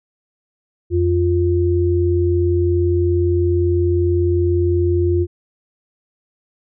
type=tone pair together; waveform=sine; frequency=87.31 / 350.1 Hz; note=F2 / F4; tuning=0 / +4 cents; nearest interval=2 octaves; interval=2404 cents; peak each=-16 dBFS; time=0.9-5.27 s; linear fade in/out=50 ms; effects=none